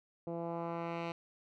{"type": "tone with low-pass filter sweep", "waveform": "10% pulse", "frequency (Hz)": 168.5, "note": "E3", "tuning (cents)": 38, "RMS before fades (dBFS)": -39, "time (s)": [0.27, 1.12], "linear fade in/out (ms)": 2, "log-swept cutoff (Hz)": [520, 3200], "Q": 1.2, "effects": []}